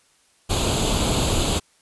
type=noise with comb filter; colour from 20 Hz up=pink; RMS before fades=-21 dBFS; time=0.49-1.6 s; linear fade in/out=20 ms; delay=0.27 ms; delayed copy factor=+0.7; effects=white hiss -60 dBFS RMS until 1.81 s + resampled to 24000 Hz